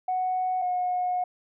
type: tone pair in turn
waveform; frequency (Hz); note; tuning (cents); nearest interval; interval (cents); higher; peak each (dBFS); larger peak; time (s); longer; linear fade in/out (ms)
sine; 740 / 724.8; F#5 / F#5; 0 / -36; unison; 36; first; -23 / -23; neither; 0.08-0.62 / 0.62-1.24; second; 5
effects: tanh soft clip ceiling -19 dBFS